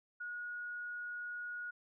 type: tone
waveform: sine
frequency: 1449 Hz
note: F#6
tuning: 37 cents flat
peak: -40 dBFS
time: 0.2-1.71 s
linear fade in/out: 10 ms
effects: none